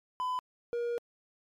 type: tone pair in turn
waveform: triangle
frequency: 1006 / 474.8 Hz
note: B5 / A#4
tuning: +32 / +32 cents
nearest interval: octave + minor second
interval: 1300 cents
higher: first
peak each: -28 dBFS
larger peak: neither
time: 0.2-0.39 / 0.73-0.98 s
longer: second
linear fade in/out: 0 ms
effects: MP3 96 kbps